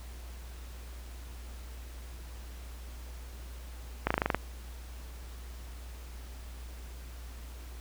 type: slowing click train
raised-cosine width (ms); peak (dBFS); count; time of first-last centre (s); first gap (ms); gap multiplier
0.5; -11; 8; 4.07-4.346; 35; 1.04
effects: added 60 Hz sine -42 dBFS peak until 7.8 s + pink hiss -53 dBFS RMS until 7.8 s